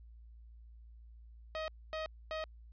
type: tone bursts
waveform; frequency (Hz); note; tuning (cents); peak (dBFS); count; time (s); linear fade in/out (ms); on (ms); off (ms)
sawtooth; 630; D#5; +21; -33; 3; 1.55-2.44; 0; 130; 250
effects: added 57 Hz sine -52 dBFS peak until 2.72 s + resampled to 11025 Hz